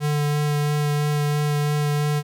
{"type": "tone with vibrato", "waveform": "square", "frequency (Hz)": 147.7, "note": "D3", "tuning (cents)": 10, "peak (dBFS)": -20, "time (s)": [0, 2.23], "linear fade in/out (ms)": 50, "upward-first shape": "sine", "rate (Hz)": 3, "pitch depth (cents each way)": 11, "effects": []}